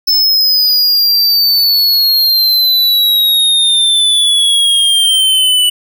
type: exponential sweep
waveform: square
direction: down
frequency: 5270 to 2957 Hz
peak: -8 dBFS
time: 0.07-5.7 s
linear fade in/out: 10 ms
effects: none